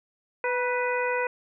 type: harmonic tone with a mistuned harmonic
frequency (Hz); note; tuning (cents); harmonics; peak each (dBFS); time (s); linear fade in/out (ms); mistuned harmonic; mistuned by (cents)
495.8; B4; +7; 1 / 2 / 3 / 4 / 5; -27 / -30 / -32 / -33 / -34; 0.44-1.27; 2; 2; -38
effects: none